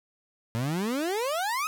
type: exponential sweep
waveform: 30% pulse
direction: up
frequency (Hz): 110 to 1299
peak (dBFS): -24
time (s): 0.55-1.67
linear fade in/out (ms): 0
effects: none